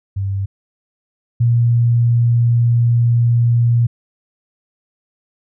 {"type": "tone pair in turn", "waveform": "sine", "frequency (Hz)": [98, 118.43], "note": ["G2", "A#2"], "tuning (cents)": [0, 28], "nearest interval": "minor third", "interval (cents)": 328, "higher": "second", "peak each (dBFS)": [-17, -10], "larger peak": "second", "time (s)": [[0.16, 0.46], [1.4, 3.87]], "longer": "second", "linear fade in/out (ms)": 10, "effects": []}